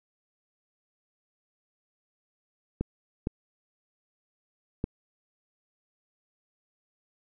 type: clicks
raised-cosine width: 3 ms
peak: -15 dBFS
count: 3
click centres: 2.81 / 3.271 / 4.841 s
effects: none